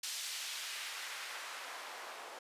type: noise with band-pass filter sweep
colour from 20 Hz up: white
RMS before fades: -44 dBFS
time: 0.03-2.39 s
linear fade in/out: 5 ms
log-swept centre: 4600 to 610 Hz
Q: 0.82
effects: high-pass 400 Hz 12 dB/octave + resampled to 32000 Hz